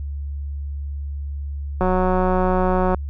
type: click train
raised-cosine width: 1 ms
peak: -7 dBFS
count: 210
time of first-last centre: 1.81-2.946 s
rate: 184 Hz
effects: added 71 Hz sine -25 dBFS peak until 3.09 s